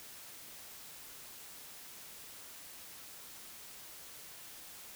silence, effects white hiss -51 dBFS RMS until 4.95 s

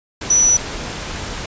sine tone in noise, 5920 Hz, F#8, in tune, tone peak -10 dBFS, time 0.3-0.57 s, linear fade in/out 5 ms, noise pink, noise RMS -27 dBFS, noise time 0.21-1.46 s, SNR +14 dB, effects resampled to 16000 Hz

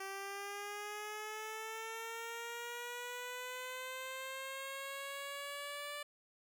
10% pulse linear sweep, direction up, 386.9 to 586 Hz, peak -34 dBFS, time 0-6.03 s, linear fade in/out 5 ms, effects none

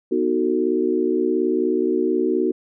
sine chord, B dominant seventh, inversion none, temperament equal with one note detuned, 246.9 / 311.1 / 370 / 447.2 Hz, B3 / D#4 / F#4 / A4, 0 / 0 / 0 / +28 cents, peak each -25 / -23 / -20 / -26 dBFS, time 0.11-2.52 s, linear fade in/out 10 ms, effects none

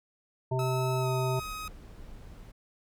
harmonic tone, 129.2 Hz, C3, 21 cents flat, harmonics 1 / 3 / 5 / 7, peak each -28 / -33 / -35 / -36 dBFS, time 0.51-1.4 s, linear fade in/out 10 ms
sawtooth tone with pitch glide, 1293 to 1261.3 Hz, E6 to D#6, -34 to +23 cents, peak -33 dBFS, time 0.59-1.68 s, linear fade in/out 2 ms, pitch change -43 cents, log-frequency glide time 0.98-1.08 s
brown noise, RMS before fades -46 dBFS, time 1.36-2.52 s, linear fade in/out 10 ms
effects none

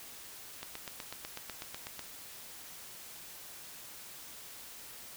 click train, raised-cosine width 0.2 ms, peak -23 dBFS, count 12, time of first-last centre 0.63-1.993 s, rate 8.07 Hz, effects white hiss -49 dBFS RMS until 5.16 s

